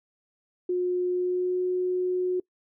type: tone with pitch glide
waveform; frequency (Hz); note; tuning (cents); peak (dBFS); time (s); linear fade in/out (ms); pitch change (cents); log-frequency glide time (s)
sine; 360 to 364.4; F#4 to F#4; -47 to -26; -23; 0.69-2.4; 5; +21; 1.11-1.61
effects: noise-tail reverb RT60 0.1 s tail -23 dB re dry